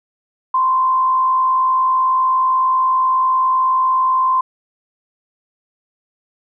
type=tone with frequency modulation; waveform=sine; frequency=1039 Hz; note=C6; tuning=12 cents flat; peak=-12 dBFS; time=0.54-4.41 s; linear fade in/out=5 ms; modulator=56.3 Hz; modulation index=0.34; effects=none